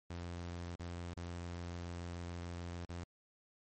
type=tone with dropouts; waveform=sawtooth; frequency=86.8 Hz; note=F2; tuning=10 cents flat; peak=-38 dBFS; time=0.1-3.04 s; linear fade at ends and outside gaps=5 ms; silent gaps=0.755-0.795 / 1.138-1.167 / 2.852-2.892 s; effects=MP3 32 kbps